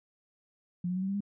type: tone with pitch steps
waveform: sine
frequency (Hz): 176.8 / 181.67 / 186.67 / 191.8 / 197.08 / 202.5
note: F3 / F#3 / F#3 / G3 / G3 / G#3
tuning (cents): +22 / -31 / +16 / -37 / +10 / -43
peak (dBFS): -29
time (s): 0.84-1.206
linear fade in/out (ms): 5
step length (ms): 61
effects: none